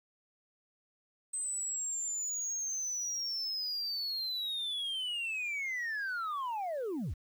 sine linear sweep, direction down, 8240 to 49 Hz, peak -31 dBFS, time 1.33-7.14 s, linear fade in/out 10 ms, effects tanh soft clip ceiling -32 dBFS + 10-bit

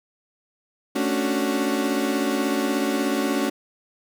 35% pulse chord, D major seventh, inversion second, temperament equal, 220 / 277.2 / 293.7 / 370 Hz, A3 / C#4 / D4 / F#4, 0 / 0 / 0 / 0 cents, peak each -26 / -23 / -27 / -26 dBFS, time 0.95-3.5 s, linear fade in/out 10 ms, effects none

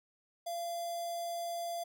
square tone with notch filter, 685 Hz, F5, 34 cents flat, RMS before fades -38 dBFS, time 0.46-1.84 s, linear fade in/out 10 ms, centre 2200 Hz, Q 1.1, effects none

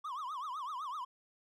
triangle tone with vibrato, 1111 Hz, C#6, 4 cents sharp, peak -36 dBFS, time 0.04-1.05 s, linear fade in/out 10 ms, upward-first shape triangle, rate 7.9 Hz, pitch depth 270 cents each way, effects none

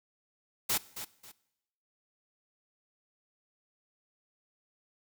white noise with echo, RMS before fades -29 dBFS, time 0.69-0.78 s, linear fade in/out 10 ms, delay 270 ms, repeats 2, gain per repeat -11 dB, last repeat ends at 1.32 s, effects noise-tail reverb RT60 0.9 s tail -20 dB re dry

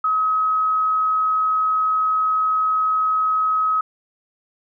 sine tone, 1274 Hz, D#6, 41 cents sharp, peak -16 dBFS, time 0.04-3.81 s, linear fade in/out 5 ms, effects none

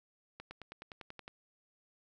accelerating click train, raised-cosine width 0.3 ms, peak -30 dBFS, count 10, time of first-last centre 0.4-1.279 s, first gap 110 ms, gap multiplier 0.97, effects none

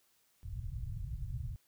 white low-pass noise, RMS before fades -40 dBFS, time 0.43-1.56 s, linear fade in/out 0 ms, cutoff 130 Hz, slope 48 dB/octave, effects white hiss -72 dBFS RMS until 1.67 s

